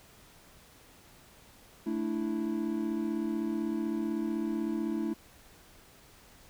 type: chord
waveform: triangle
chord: A suspended fourth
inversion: none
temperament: equal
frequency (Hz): 220 / 293.7 / 329.6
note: A3 / D4 / E4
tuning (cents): 0 / 0 / 0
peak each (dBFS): -32 / -34 / -31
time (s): 1.86-5.14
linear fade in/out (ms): 10
effects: pink hiss -57 dBFS RMS until 6.49 s